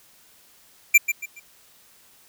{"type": "tone with echo", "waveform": "square", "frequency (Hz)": 2362, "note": "D7", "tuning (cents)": 9, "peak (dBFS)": -10, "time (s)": [0.94, 0.98], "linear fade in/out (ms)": 10, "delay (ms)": 140, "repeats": 3, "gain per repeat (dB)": -10, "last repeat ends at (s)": 1.4, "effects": ["white hiss -55 dBFS RMS until 2.28 s"]}